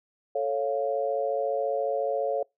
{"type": "chord", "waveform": "sine", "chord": "A augmented", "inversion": "none", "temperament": "equal", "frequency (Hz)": [440, 554.4, 698.5], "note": ["A4", "C#5", "E#5"], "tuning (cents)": [0, 0, 0], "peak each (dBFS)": [-30, -27, -31], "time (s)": [0.35, 2.43], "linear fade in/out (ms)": 5, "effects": ["noise-tail reverb RT60 0.2 s tail -26 dB re dry"]}